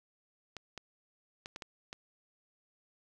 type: clicks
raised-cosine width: 0.2 ms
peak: -25 dBFS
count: 6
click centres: 0.567 / 0.777 / 1.459 / 1.561 / 1.622 / 1.929 s
effects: none